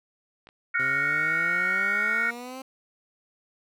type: clicks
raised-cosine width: 0.3 ms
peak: -32 dBFS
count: 2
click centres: 0.471 / 0.489 s
type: chord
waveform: sine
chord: Gb major seventh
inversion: third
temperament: equal with one note detuned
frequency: 1396.9 / 1453.7 / 1864.7 / 2217 Hz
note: F6 / Gb6 / Bb6 / Db7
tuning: 0 / -31 / 0 / 0 cents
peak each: -28 dBFS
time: 0.74-2.31 s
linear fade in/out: 10 ms
type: exponential sweep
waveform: 15% pulse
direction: up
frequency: 130 to 266.1 Hz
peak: -30 dBFS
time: 0.79-2.62 s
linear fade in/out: 5 ms
effects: none